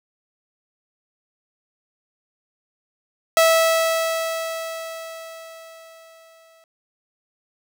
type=tone with exponential decay; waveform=sawtooth; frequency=653 Hz; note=E5; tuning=17 cents flat; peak=-8 dBFS; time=3.37-6.64 s; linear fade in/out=1 ms; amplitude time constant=710 ms; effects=none